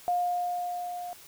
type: tone with level ramp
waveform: sine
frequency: 710 Hz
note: F5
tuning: 28 cents sharp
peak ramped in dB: -23 to -35 dBFS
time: 0.08-1.13 s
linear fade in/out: 0 ms
effects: white hiss -51 dBFS RMS until 1.27 s